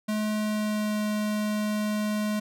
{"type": "tone with pitch glide", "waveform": "square", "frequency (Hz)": [213.4, 211.2], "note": ["G#3", "G#3"], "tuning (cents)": [47, 29], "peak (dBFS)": -26, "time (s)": [0.08, 2.4], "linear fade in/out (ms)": 10, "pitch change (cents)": -18, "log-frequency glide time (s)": [0.29, 1.03], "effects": []}